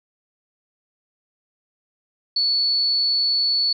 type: tone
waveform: sine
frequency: 4435 Hz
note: C#8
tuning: in tune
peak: -17 dBFS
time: 2.36-3.73 s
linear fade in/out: 5 ms
effects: none